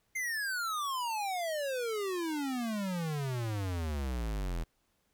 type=exponential sweep; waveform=square; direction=down; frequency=2119 to 39.8 Hz; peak=-33 dBFS; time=0.15-4.64 s; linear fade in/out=10 ms; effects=pink hiss -75 dBFS RMS until 5.13 s